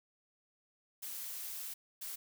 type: noise bursts at uneven times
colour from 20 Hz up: blue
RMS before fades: -43 dBFS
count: 2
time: 1.02-1.74 / 2.01-2.16 s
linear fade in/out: 10 ms
effects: none